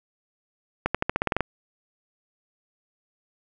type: accelerating click train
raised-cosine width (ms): 0.5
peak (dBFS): -7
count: 10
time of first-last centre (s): 0.86-1.407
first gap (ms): 86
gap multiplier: 0.91
effects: none